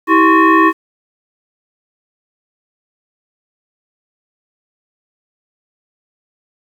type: tone with frequency modulation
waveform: sine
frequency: 392 Hz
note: G4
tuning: in tune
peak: -6 dBFS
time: 0.07-0.73 s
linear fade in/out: 50 ms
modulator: 717 Hz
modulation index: 1.9
effects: 7-bit